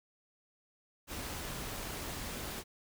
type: noise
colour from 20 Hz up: pink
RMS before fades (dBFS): -41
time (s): 1.07-2.64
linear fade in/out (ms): 50
effects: none